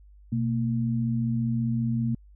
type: tone pair together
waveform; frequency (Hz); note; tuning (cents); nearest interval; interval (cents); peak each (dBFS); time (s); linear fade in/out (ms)
sine; 123.47 / 228.8; B2 / A#3; 0 / -32; major seventh; 1068; -26; 0.32-2.15; 5
effects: added 50 Hz sine -49 dBFS peak until 2.35 s